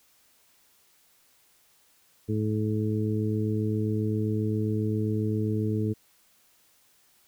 harmonic tone, 107.5 Hz, A2, 40 cents flat, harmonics 1 / 2 / 3 / 4, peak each -27 / -30 / -32 / -33 dBFS, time 2.28-5.94 s, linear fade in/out 20 ms, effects white hiss -63 dBFS RMS until 7.27 s

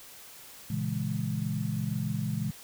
sine chord, A# half-diminished seventh, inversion none, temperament equal, 116.54 / 138.59 / 164.81 / 207.7 Hz, A#2 / C#3 / E3 / G#3, 0 / 0 / 0 / 0 cents, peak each -34 dBFS, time 0.7-2.51 s, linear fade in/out 5 ms, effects white hiss -49 dBFS RMS until 2.63 s

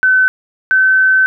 sine tone pair in turn, 1519 / 1530.4 Hz, F#6 / G6, +45 / -42 cents, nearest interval unison, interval 13 cents, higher second, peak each -7 dBFS, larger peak neither, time 0.03-0.28 / 0.71-1.26 s, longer second, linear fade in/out 0 ms, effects none

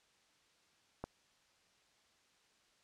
click, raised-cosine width 1 ms, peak -26 dBFS, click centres 1.04 s, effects white hiss -71 dBFS RMS until 2.83 s + low-pass 6000 Hz 12 dB/octave

